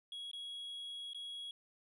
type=tone with dropouts; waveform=sine; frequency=3323 Hz; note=G#7; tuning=in tune; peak=-40 dBFS; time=0.12-1.51 s; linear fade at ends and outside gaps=2 ms; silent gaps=0.314-0.332 / 1.133-1.146 s; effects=tanh soft clip ceiling -42 dBFS